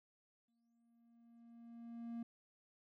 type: tone with exponential growth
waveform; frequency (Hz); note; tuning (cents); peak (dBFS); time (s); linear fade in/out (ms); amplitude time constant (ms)
triangle; 233.1; A#3; 0; -39; 0.48-2.23; 5; 380
effects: none